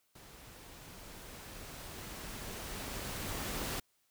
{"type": "noise with level ramp", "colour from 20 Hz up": "pink", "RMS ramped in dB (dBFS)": [-55, -37], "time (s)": [0.15, 3.8], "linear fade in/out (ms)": 5, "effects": ["white hiss -75 dBFS RMS until 4.1 s"]}